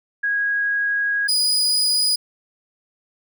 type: tone pair in turn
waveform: sine / 35% pulse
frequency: 1648 / 4938 Hz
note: G#6 / D#8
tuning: -14 / -14 cents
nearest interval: octave + perfect fifth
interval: 1900 cents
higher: second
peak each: -18 / -15 dBFS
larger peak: second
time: 0.23-1.28 / 1.28-2.16 s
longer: first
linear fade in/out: 10 ms
effects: none